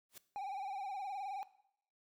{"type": "noise with exponential growth", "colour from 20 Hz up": "white", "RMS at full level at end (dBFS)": -46, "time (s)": [0.09, 0.18], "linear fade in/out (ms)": 5, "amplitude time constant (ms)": 18}
{"type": "tone with vibrato", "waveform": "triangle", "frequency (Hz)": 792, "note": "G5", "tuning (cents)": 18, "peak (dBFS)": -37, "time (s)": [0.36, 1.43], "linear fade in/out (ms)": 0, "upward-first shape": "sine", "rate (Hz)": 19, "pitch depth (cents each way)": 76}
{"effects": ["noise-tail reverb RT60 0.7 s tail -17 dB re dry"]}